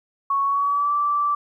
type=tone with pitch glide; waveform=sine; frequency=1108.7 to 1165.2 Hz; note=C#6 to D6; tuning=0 to -14 cents; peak=-18 dBFS; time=0.3-1.35 s; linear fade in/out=5 ms; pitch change=+86 cents; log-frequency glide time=0.44-0.93 s; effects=10-bit